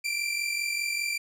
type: tone pair together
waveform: sawtooth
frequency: 2335 / 2380 Hz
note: D7 / D7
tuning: -11 / +22 cents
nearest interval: unison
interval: 33 cents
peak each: -27 dBFS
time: 0.04-1.18 s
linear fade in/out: 10 ms
effects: low-pass 12000 Hz 12 dB/octave